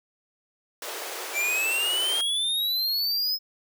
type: high-pass noise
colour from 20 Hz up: pink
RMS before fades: -35 dBFS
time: 0.82-2.21 s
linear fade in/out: 2 ms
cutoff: 360 Hz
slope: 48 dB/octave
type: exponential sweep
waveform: square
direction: up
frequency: 2315 to 5160 Hz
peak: -24 dBFS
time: 1.33-3.39 s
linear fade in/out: 50 ms
effects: none